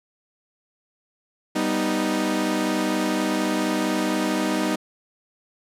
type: chord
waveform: sawtooth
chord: G augmented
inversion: none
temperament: equal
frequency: 196 / 246.9 / 311.1 Hz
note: G3 / B3 / D#4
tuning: 0 / 0 / 0 cents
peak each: -23 / -23 / -20 dBFS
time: 1.55-4.76 s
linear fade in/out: 10 ms
effects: low-pass 12000 Hz 12 dB/octave